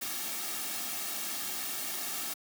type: noise with comb filter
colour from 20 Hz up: white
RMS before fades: -36 dBFS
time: 0.01-2.34 s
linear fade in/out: 10 ms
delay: 2 ms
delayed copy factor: -0.6
effects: high-pass 200 Hz 12 dB/octave